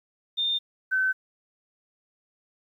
sine tone pair in turn, 3621 / 1527.7 Hz, A7 / G6, +49 / -45 cents, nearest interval octave + minor third, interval 1494 cents, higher first, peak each -23 / -21 dBFS, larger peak second, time 0.37-0.59 / 0.91-1.13 s, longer neither, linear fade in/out 20 ms, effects 10-bit

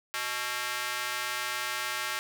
square tone with high-pass filter, 123.47 Hz, B2, in tune, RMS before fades -33 dBFS, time 0.14-2.19 s, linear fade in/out 0 ms, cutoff 1500 Hz, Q 1.2, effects none

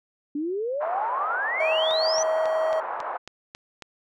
sine exponential sweep, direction up, 282 to 6150 Hz, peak -25 dBFS, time 0.35-2.23 s, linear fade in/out 5 ms
pink band-pass noise, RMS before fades -31 dBFS, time 0.8-3.18 s, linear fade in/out 20 ms, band 670 to 1200 Hz, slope 24 dB/octave
triangle tone, 637 Hz, D#5, 41 cents sharp, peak -20 dBFS, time 1.6-2.8 s, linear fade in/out 2 ms
click train, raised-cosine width 0.2 ms, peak -21 dBFS, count 8, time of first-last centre 1.91-3.823 s, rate 3.66 Hz
effects none

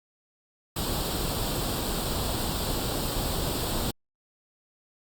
pink noise with comb filter, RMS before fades -29 dBFS, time 0.76-3.91 s, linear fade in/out 5 ms, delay 0.24 ms, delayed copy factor +0.65, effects Opus 48 kbps

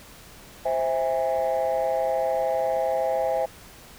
sine chord, C augmented, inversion none, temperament just, 523.3 / 654.1 / 817.6 Hz, C5 / E5 / G#5, 0 / -14 / -27 cents, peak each -24 / -24 / -26 dBFS, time 0.65-3.46 s, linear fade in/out 10 ms, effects tanh soft clip ceiling -17 dBFS + pink hiss -47 dBFS RMS until 3.98 s

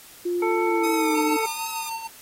sine tone with pitch glide, 351.5 to 306 Hz, F4 to D#4, +11 to -29 cents, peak -22 dBFS, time 0.25-1.37 s, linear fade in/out 10 ms, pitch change -240 cents, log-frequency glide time 0.65-1.19 s
harmonic tone, 444.4 Hz, A4, 17 cents sharp, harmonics 1 / 2 / 3 / 5, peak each -26 / -26 / -32 / -30 dBFS, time 0.42-1.46 s, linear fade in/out 5 ms
5% pulse tone with vibrato, 1244.5 Hz, D#6, in tune, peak -21 dBFS, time 0.83-1.9 s, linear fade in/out 10 ms, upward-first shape triangle, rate 2.6 Hz, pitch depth 51 cents each way
square tone with tremolo, 905 Hz, A5, 48 cents sharp, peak -28 dBFS, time 1.14-2.08 s, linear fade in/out 20 ms, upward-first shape sine, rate 6.6 Hz, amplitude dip 60%
effects white hiss -47 dBFS RMS until 2.21 s + AAC 48 kbps

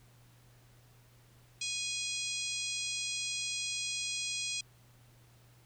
harmonic tone, 827 Hz, G#5, 8 cents flat, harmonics 3 / 4 / 5 / 6 / 7 / 8 / 9 / 10, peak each -40 / -41 / -42 / -43 / -43 / -44 / -45 / -45 dBFS, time 1.61-4.61 s, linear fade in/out 5 ms, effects added 120 Hz sine -60 dBFS peak until 5.65 s + pink hiss -65 dBFS RMS until 5.65 s

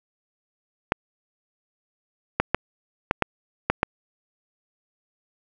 clicks, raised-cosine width 0.5 ms, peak -3 dBFS, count 7, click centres 0.921 / 2.4 / 2.546 / 3.111 / 3.223 / 3.7 / 3.831 s, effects none

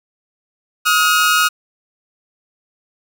sawtooth tone pair together, 1265.8 / 1429 Hz, D#6 / F6, +29 / +39 cents, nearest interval major second, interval 210 cents, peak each -11 dBFS, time 0.85-1.49 s, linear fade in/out 20 ms, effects none

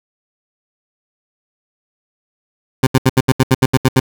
20% pulse tone bursts, 130.81 Hz, C3, in tune, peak -3 dBFS, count 11, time 2.83-3.999 s, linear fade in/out 5 ms, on 39 ms, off 74 ms, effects none

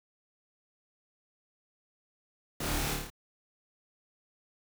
pink noise with echo, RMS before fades -36 dBFS, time 2.6-2.94 s, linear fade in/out 5 ms, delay 27 ms, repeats 6, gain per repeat -2 dB, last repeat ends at 3.102 s, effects none

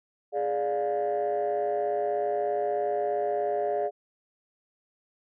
sine chord, D diminished, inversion second, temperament equal with one note detuned, 415.3 / 587.3 / 704.1 Hz, Ab4 / D5 / F5, 0 / 0 / +14 cents, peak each -28 dBFS, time 0.32-3.91 s, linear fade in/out 50 ms, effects tanh soft clip ceiling -20 dBFS

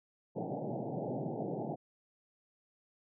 pink band-pass noise, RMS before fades -38 dBFS, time 0.35-1.76 s, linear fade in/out 20 ms, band 120 to 840 Hz, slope 96 dB/octave, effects none

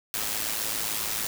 white noise with amplitude modulation, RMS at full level -27 dBFS, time 0.14-1.27 s, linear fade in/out 0 ms, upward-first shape sine, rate 107 Hz, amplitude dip 60%, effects none

